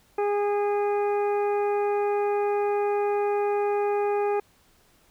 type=harmonic tone; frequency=410 Hz; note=G#4; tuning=22 cents flat; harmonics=1 / 2 / 3 / 4 / 5 / 6; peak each=-23 / -28 / -37 / -43 / -46 / -42 dBFS; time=0.18-4.4 s; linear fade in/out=5 ms; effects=pink hiss -61 dBFS RMS until 5.1 s